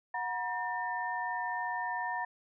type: tone cluster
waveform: sine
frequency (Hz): 731 / 954 / 1801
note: F#5 / A#5 / A6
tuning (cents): -21 / +40 / +40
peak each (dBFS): -38 / -35 / -37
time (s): 0.14-2.25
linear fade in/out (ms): 5
effects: none